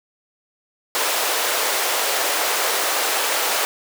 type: high-pass noise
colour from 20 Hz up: pink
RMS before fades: -21 dBFS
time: 0.95-3.65 s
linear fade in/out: 0 ms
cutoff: 460 Hz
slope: 24 dB/octave
effects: none